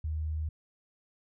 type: tone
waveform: sine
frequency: 77.78 Hz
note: D#2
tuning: in tune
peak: -30 dBFS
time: 0.04-0.49 s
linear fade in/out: 5 ms
effects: none